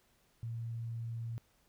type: tone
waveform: sine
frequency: 115.5 Hz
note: A#2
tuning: 16 cents flat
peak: -37 dBFS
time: 0.43-1.38 s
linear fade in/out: 0 ms
effects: pink hiss -71 dBFS RMS until 1.68 s